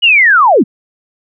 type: linear sweep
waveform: sine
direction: down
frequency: 2960 to 161.7 Hz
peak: -4 dBFS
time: 0.02-0.64 s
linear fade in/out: 20 ms
effects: none